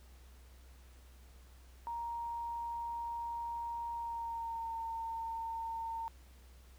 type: tone with pitch glide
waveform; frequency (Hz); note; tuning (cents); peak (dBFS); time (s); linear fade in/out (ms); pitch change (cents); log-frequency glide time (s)
sine; 936 to 910.4; A#5 to A#5; +7 to -41; -37; 1.87-6.08; 0; -48; 3.94-4.76
effects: added 63 Hz sine -55 dBFS peak until 6.78 s + pink hiss -65 dBFS RMS until 6.78 s